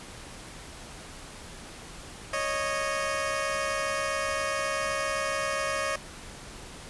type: tone pair together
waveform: 15% pulse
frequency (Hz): 552.4 / 620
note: C#5 / D#5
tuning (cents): -6 / -6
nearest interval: major second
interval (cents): 200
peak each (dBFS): -24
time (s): 2.33-5.96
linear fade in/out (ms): 5
effects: pink hiss -44 dBFS RMS until 6.89 s + resampled to 24000 Hz